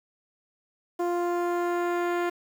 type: tone with low-pass filter sweep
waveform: sawtooth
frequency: 349.2 Hz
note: F4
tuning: in tune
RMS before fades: -27 dBFS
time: 0.99-2.3 s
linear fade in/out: 10 ms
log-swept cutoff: 940 to 2000 Hz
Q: 1.1
effects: 8-bit